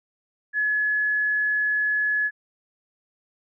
sine tone, 1701 Hz, G#6, 41 cents sharp, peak -20 dBFS, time 0.53-2.31 s, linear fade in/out 50 ms, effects none

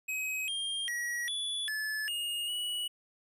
square tone with pitch steps, 2537 / 3207 / 1914 / 3435 / 1729 / 2851 / 2934 Hz, D#7 / G7 / A#6 / A7 / A6 / F7 / F#7, +33 / +39 / +45 / -42 / -31 / +35 / -15 cents, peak -33 dBFS, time 0.08-2.88 s, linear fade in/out 10 ms, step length 400 ms, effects resampled to 32000 Hz

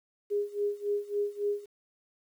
sine tone with tremolo, 410.1 Hz, G#4, 22 cents flat, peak -25 dBFS, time 0.3-1.66 s, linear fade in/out 20 ms, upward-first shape sine, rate 3.6 Hz, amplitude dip 90%, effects 10-bit

